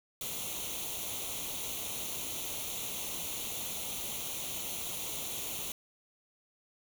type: noise with comb filter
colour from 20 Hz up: white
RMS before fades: -38 dBFS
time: 0.21-5.72 s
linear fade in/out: 2 ms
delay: 0.3 ms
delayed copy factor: +0.75
effects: none